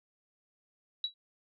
sine tone with exponential decay, 3903 Hz, B7, 21 cents flat, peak -26 dBFS, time 1.04-1.14 s, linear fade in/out 2 ms, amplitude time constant 20 ms, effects none

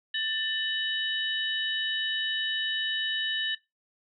sine tone cluster, 1776 / 2984 / 3795 Hz, A6 / F#7 / A#7, +16 / +14 / +30 cents, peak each -32 / -31 / -35 dBFS, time 0.14-3.55 s, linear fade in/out 5 ms, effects noise-tail reverb RT60 0.2 s tail -18 dB re dry

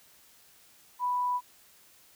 sine tone, 987.8 Hz, B5, in tune, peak -26 dBFS, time 0.99-1.41 s, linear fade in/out 50 ms, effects white hiss -59 dBFS RMS until 2.15 s

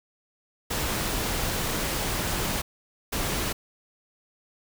pink noise bursts at uneven times, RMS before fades -28 dBFS, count 2, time 0.7-2.62 / 3.12-3.53 s, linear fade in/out 10 ms, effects none

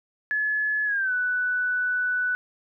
sine tone with pitch glide, 1710 to 1488.6 Hz, A6 to F#6, -50 to +10 cents, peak -22 dBFS, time 0.31-2.35 s, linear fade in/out 0 ms, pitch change -240 cents, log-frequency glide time 0.85-1.13 s, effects none

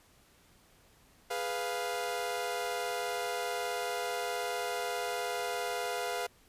sawtooth chord, F diminished, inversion first, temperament equal, 415.3 / 493.9 / 698.5 Hz, Ab4 / Cb5 / F5, 0 / 0 / 0 cents, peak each -36 / -33 / -32 dBFS, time 1.3-6.27 s, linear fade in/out 10 ms, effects pink hiss -63 dBFS RMS until 6.48 s + resampled to 32000 Hz

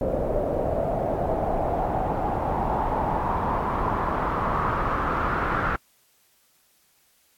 pink noise with low-pass filter sweep, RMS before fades -25 dBFS, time 0.01-5.76 s, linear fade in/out 2 ms, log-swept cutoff 560 to 1400 Hz, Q 4, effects white hiss -63 dBFS RMS until 7.37 s + AAC 64 kbps

